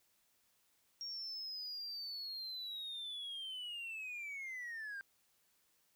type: linear sweep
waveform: triangle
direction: down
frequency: 5588 to 1568 Hz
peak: -40 dBFS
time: 1.01-5.01 s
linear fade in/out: 0 ms
effects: tanh soft clip ceiling -37 dBFS + white hiss -75 dBFS RMS until 5.95 s